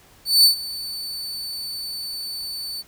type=tone with ADSR envelope; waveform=40% pulse; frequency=4510 Hz; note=C#8; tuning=29 cents sharp; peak=-8 dBFS; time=0.25-2.83 s; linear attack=190 ms; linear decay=110 ms; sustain=-19 dB; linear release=30 ms; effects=pink hiss -52 dBFS RMS until 2.87 s